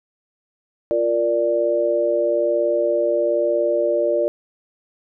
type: chord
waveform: sine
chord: Bb major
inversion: second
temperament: equal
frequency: 349.2 / 466.2 / 587.3 Hz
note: F4 / Bb4 / D5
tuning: 0 / 0 / 0 cents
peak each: -23 / -23 / -18 dBFS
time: 0.91-4.28 s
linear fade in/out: 0 ms
effects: none